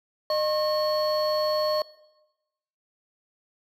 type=tone cluster; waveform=triangle; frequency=611 / 1081 / 4393 Hz; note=D#5 / C#6 / C#8; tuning=-32 / -44 / -16 cents; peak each=-21 / -28 / -29 dBFS; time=0.3-1.82 s; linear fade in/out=2 ms; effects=noise-tail reverb RT60 1.0 s tail -20 dB re dry + tanh soft clip ceiling -14 dBFS